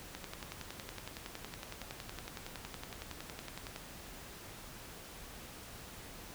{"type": "click train", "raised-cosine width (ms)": 0.2, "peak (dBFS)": -25, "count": 40, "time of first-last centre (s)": [0.15, 3.761], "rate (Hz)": 10.8, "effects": ["pink hiss -50 dBFS RMS until 6.34 s"]}